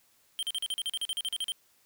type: tone bursts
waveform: square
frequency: 3146 Hz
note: G7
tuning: 6 cents sharp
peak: -30 dBFS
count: 15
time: 0.39-1.52 s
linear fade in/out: 0 ms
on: 38 ms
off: 40 ms
effects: white hiss -66 dBFS RMS until 1.85 s